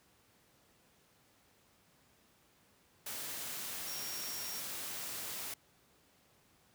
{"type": "tone in noise", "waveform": "sine", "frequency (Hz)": 5588, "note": "F8", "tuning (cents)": 0, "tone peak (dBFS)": -44, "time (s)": [3.87, 4.6], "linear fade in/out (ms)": 5, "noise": "white", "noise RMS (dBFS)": -42, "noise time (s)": [3.06, 5.54], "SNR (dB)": -5, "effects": ["pink hiss -68 dBFS RMS until 6.74 s", "high-pass 80 Hz 12 dB/octave"]}